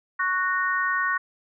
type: chord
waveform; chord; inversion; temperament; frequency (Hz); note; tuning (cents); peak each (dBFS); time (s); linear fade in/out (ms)
sine; F# major; second; just; 1110 / 1480 / 1850; C#6 / F#6 / A#6; +2 / 0 / -14; -26; 0.19-1.18; 10
effects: none